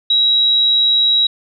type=tone; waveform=sine; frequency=3860 Hz; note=B7; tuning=40 cents flat; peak=-10 dBFS; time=0.1-1.27 s; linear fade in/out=5 ms; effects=none